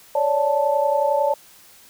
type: tone cluster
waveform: sine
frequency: 556 / 587 / 879 Hz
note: C#5 / D5 / A5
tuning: +5 / -1 / -2 cents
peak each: -21 dBFS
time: 0.15-1.34 s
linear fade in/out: 5 ms
effects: white hiss -49 dBFS RMS until 1.89 s